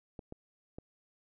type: clicks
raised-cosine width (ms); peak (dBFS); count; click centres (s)
2; -30; 3; 0.192 / 0.324 / 0.785
effects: none